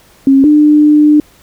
sine tone pair in turn, 271.2 / 299.5 Hz, C#4 / D4, -38 / +34 cents, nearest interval major second, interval 172 cents, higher second, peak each -3 dBFS, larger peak neither, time 0.27-0.44 / 0.44-1.2 s, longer second, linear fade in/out 2 ms, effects pink hiss -45 dBFS RMS until 1.42 s

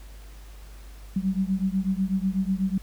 sine beating tone pair, 187.4 / 195.5 Hz, F#3 / G3, +22 / -4 cents, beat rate 8.1 Hz, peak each -25 / -26 dBFS, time 1.16-2.78 s, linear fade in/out 5 ms, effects added 50 Hz sine -41 dBFS peak until 2.82 s + pink hiss -53 dBFS RMS until 2.82 s

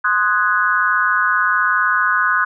sine chord, Ab dominant seventh, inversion first, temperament equal, 1046.5 / 1244.5 / 1480 / 1661.2 Hz, C6 / Eb6 / Gb6 / Ab6, 0 / 0 / 0 / 0 cents, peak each -21 / -19 / -16 / -22 dBFS, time 0.04-2.45 s, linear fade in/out 10 ms, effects none

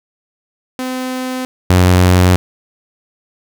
sawtooth tone pair in turn, 256.2 / 90.74 Hz, C4 / F#2, -36 / -33 cents, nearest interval octave + tritone, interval 1797 cents, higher first, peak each -15 / -3 dBFS, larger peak second, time 0.79-1.45 / 1.7-2.36 s, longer neither, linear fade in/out 0 ms, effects none

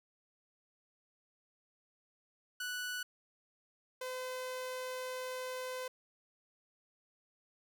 sawtooth tone pair in turn, 1480 / 510.4 Hz, F#6 / C5, 0 / -43 cents, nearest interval octave + tritone, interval 1843 cents, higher first, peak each -34 / -35 dBFS, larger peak first, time 2.6-3.03 / 4.01-5.88 s, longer second, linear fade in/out 5 ms, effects none

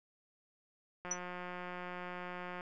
click train, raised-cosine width 0.5 ms, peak -29 dBFS, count 280, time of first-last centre 1.05-2.609 s, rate 179 Hz
sine tone with exponential decay, 5920 Hz, F#8, in tune, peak -29 dBFS, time 1.11-1.19 s, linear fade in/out 5 ms, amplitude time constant 16 ms
effects none

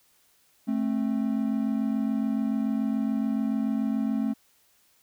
triangle tone pair together, 218.6 / 265.6 Hz, A3 / C4, -11 / +26 cents, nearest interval minor third, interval 337 cents, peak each -24 / -26 dBFS, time 0.67-4.34 s, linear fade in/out 20 ms, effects white hiss -64 dBFS RMS until 5.02 s

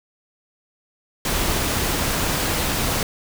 pink noise, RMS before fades -22 dBFS, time 1.25-3.03 s, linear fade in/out 2 ms, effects none

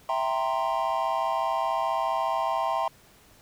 triangle chord, C dominant seventh, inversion first, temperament equal, 659.3 / 784 / 932.3 / 1046.5 Hz, E5 / G5 / Bb5 / C6, 0 / 0 / 0 / 0 cents, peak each -28 dBFS, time 0.09-2.88 s, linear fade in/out 2 ms, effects pink hiss -56 dBFS RMS until 3.41 s

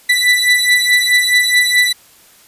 30% pulse beating tone pair, 1975.5 / 1980.2 Hz, B6 / B6, 0 / +4 cents, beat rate 4.7 Hz, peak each -10 dBFS, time 0.09-1.93 s, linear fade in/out 10 ms, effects white hiss -46 dBFS RMS until 2.47 s + resampled to 32000 Hz

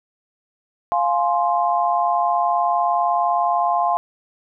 sine chord, F minor, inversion none, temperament just, 698.5 / 838.1 / 1047.7 Hz, F5 / Ab5 / C6, 0 / +16 / +2 cents, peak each -19 / -22 / -21 dBFS, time 0.92-3.97 s, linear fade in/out 0 ms, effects none

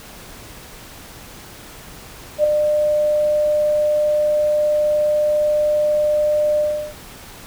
sine tone with ADSR envelope, 600 Hz, D5, 37 cents sharp, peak -9 dBFS, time 2.38-6.94 s, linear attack 61 ms, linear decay 4 ms, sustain -5 dB, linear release 350 ms, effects pink hiss -39 dBFS RMS until 7.46 s

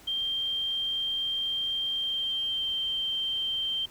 sine tone with pitch glide, 3172 to 3139 Hz, G7 to G7, +20 to +2 cents, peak -27 dBFS, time 0.07-3.86 s, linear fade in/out 10 ms, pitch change -18 cents, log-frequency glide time 1.92-2.7 s, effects pink hiss -53 dBFS RMS until 3.9 s

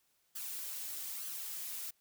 blue noise with flanger, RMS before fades -42 dBFS, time 0.35-1.91 s, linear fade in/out 10 ms, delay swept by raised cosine 0.65 to 4.05 ms, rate 1.1 Hz, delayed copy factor +0.6, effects white hiss -75 dBFS RMS until 2 s

